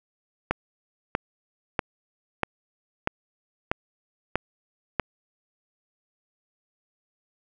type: click train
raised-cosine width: 0.5 ms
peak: -7 dBFS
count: 8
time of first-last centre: 0.51-4.997 s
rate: 1.56 Hz
effects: none